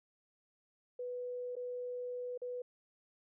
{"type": "tone with dropouts", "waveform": "sine", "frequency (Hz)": 493.9, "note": "B4", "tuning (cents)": 0, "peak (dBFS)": -38, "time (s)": [0.99, 2.62], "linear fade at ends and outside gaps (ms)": 5, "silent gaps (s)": [[1.555, 1.565], [2.377, 2.417]], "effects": []}